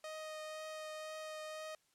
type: tone with vibrato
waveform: sawtooth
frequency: 622.3 Hz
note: D#5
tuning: in tune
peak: -40 dBFS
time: 0.04-1.75 s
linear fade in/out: 2 ms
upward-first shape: triangle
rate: 2 Hz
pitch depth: 11 cents each way
effects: white hiss -75 dBFS RMS until 1.94 s + low-pass 10000 Hz 12 dB/octave